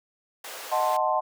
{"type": "high-pass noise", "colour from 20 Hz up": "pink", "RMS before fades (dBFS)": -39, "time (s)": [0.44, 0.97], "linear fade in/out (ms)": 5, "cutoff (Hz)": 480, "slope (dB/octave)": 24}
{"type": "chord", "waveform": "sine", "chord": "D# diminished seventh", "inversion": "none", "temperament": "equal", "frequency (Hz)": [622.3, 740, 880, 1046.5], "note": ["D#5", "F#5", "A5", "C6"], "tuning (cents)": [0, 0, 0, 0], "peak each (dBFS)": -27, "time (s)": [0.71, 1.21], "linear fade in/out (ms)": 20}
{"effects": []}